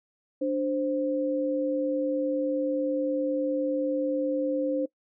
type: tone pair together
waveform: sine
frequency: 293.7 / 523.3 Hz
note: D4 / C5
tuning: 0 / 0 cents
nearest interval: minor seventh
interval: 1000 cents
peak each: -27 dBFS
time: 0.41-4.86 s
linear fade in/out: 10 ms
effects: noise-tail reverb RT60 0.1 s tail -21 dB re dry